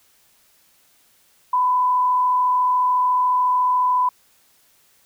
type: tone with frequency modulation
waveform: sine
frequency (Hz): 1000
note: B5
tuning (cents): +21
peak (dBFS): -15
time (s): 1.53-4.09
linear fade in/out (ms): 5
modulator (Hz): 34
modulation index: 0.32
effects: white hiss -58 dBFS RMS until 5.05 s